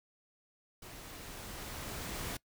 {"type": "noise with level ramp", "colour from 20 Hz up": "pink", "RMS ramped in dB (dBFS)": [-50, -39], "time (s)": [0.82, 2.37], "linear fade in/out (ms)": 5, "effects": ["noise-tail reverb RT60 0.1 s tail -22 dB re dry"]}